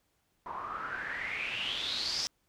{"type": "noise with low-pass filter sweep", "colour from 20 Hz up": "white", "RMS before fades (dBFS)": -36, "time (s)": [0.46, 2.27], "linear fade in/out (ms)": 0, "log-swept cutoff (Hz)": [960, 5400], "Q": 8, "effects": ["pink hiss -75 dBFS RMS until 2.48 s"]}